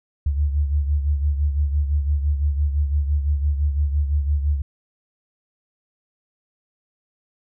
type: beating tone pair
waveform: sine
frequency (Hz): 71.9 / 77.8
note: D2 / D#2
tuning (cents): -36 / 0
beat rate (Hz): 5.9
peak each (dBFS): -18 / -26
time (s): 0.26-4.62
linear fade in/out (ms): 5
effects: none